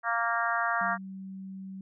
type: harmonic tone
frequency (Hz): 232.2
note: A#3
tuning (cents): -7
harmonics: 3 / 4 / 5 / 6 / 7 / 8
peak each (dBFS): -32 / -35 / -31 / -32 / -33 / -36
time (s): 0.03-0.98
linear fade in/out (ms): 50
type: tone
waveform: sine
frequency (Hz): 191.4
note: G3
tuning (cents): -41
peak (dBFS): -38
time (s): 0.81-1.81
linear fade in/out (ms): 2
effects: none